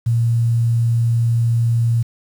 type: tone with quantisation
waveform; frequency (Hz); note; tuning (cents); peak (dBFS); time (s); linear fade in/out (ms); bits
sine; 116.54; A#2; 0; -13; 0.06-2.03; 10; 7
effects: none